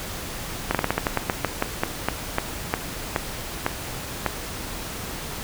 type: slowing click train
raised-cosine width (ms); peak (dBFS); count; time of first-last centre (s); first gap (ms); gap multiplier
0.5; -5; 18; 0.71-4.263; 37; 1.19
effects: pink hiss -33 dBFS RMS until 5.43 s